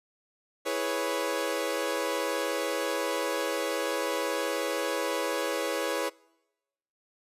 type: chord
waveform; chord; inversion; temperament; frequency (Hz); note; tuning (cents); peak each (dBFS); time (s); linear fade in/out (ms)
sawtooth; C# minor seventh; first; equal; 329.6 / 415.3 / 493.9 / 554.4; E4 / G#4 / B4 / C#5; 0 / 0 / 0 / 0; -32 / -31 / -29 / -28; 0.65-6.1; 20
effects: noise-tail reverb RT60 1.0 s tail -25 dB re dry + resampled to 32000 Hz